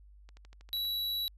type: click train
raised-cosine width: 0.2 ms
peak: -38 dBFS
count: 8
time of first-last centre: 0.29-0.85 s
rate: 12.5 Hz
type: tone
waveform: square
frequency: 3919 Hz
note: B7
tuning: 14 cents flat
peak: -32 dBFS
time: 0.73-1.28 s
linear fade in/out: 0 ms
effects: added 50 Hz sine -53 dBFS peak until 1.37 s + resampled to 32000 Hz